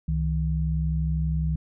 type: tone pair together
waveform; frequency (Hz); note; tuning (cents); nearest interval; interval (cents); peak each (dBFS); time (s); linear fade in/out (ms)
sine; 66.7 / 158.5; C2 / D#3; +34 / +32; octave + minor third; 1498; -25; 0.08-1.56; 5
effects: none